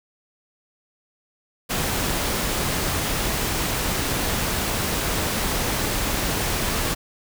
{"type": "noise", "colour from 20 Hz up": "pink", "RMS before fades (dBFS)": -24, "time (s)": [1.69, 6.95], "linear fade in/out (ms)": 20, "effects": []}